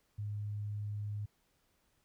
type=tone; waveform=sine; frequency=103.9 Hz; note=G#2; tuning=1 cent sharp; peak=-36 dBFS; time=0.18-1.26 s; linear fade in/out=10 ms; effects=pink hiss -75 dBFS RMS until 2.04 s